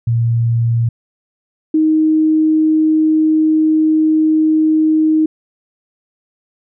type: tone pair in turn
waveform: sine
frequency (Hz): 116.54 / 313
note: A#2 / D#4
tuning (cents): 0 / +10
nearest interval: octave + perfect fourth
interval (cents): 1710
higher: second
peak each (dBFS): -11 / -9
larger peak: second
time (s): 0.07-0.89 / 1.74-5.26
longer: second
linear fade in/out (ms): 5
effects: none